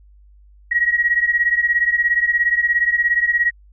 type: beating tone pair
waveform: sine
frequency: 1900 / 1917 Hz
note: A#6 / A#6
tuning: +33 / +48 cents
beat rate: 17 Hz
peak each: -16 / -19 dBFS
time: 0.71-3.51 s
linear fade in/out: 10 ms
effects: added 50 Hz sine -45 dBFS peak until 3.72 s